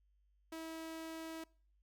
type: tone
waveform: sawtooth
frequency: 323.6 Hz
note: E4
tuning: 32 cents flat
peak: -40 dBFS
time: 0.52-1.44 s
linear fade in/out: 5 ms
effects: noise-tail reverb RT60 0.5 s tail -25 dB re dry + added 50 Hz sine -70 dBFS peak until 1.82 s